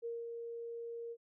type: tone with ADSR envelope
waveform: sine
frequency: 466.2 Hz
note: A#4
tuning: in tune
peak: -37 dBFS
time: 0.02-1.17 s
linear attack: 33 ms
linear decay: 200 ms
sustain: -4 dB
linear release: 54 ms
effects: none